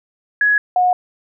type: tone pair in turn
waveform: sine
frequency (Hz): 1677 / 725.8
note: G#6 / F#5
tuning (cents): +16 / -34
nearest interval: octave + major second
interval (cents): 1450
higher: first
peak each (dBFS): -11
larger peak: neither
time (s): 0.41-0.58 / 0.76-0.93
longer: neither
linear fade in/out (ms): 2
effects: none